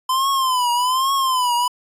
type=tone with vibrato; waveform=square; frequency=1025 Hz; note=C6; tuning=36 cents flat; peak=-17 dBFS; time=0.09-1.68 s; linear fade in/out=5 ms; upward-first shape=triangle; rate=1.2 Hz; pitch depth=130 cents each way; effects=resampled to 32000 Hz